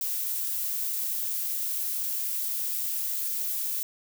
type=noise; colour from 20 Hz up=violet; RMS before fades=-30 dBFS; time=0.01-3.83 s; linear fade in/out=2 ms; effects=none